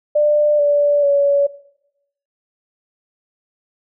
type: tone with pitch steps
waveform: sine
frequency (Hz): 595 / 580.4 / 566.2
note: D5 / D5 / C#5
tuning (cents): +22 / -21 / +37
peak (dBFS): -11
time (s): 0.15-1.47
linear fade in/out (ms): 10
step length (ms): 440
effects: noise-tail reverb RT60 0.8 s tail -19 dB re dry